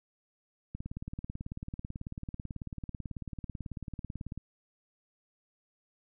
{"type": "click train", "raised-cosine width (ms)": 5, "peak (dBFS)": -26, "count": 67, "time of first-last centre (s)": [0.75, 4.376], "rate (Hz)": 18.2, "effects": []}